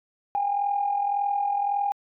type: tone with amplitude modulation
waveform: sine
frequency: 810 Hz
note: G#5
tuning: 43 cents flat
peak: -19 dBFS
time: 0.35-1.92 s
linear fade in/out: 0 ms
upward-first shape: sine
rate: 41.8 Hz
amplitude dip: 60%
effects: tanh soft clip ceiling -15 dBFS